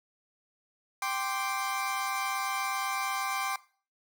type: chord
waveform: 30% pulse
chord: G suspended fourth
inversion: none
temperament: equal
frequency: 784 / 1046.5 / 1174.7 Hz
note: G5 / C6 / D6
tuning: 0 / 0 / 0 cents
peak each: -32 dBFS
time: 1.02-3.56 s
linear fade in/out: 2 ms
effects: noise-tail reverb RT60 0.4 s tail -18 dB re dry